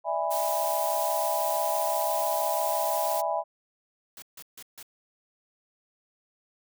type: chord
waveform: sine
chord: E dominant seventh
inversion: third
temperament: just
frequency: 593.3 / 659.3 / 824.1 / 988.9 Hz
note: D5 / E5 / G#5 / B5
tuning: +18 / 0 / -14 / +2 cents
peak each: -33 / -29 / -30 / -32 dBFS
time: 0.04-3.44 s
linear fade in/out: 50 ms
type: noise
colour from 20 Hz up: blue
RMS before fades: -34 dBFS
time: 0.3-3.22 s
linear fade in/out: 20 ms
type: noise bursts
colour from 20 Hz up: white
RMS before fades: -44 dBFS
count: 4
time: 4.17-4.828 s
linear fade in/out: 2 ms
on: 52 ms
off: 150 ms
effects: none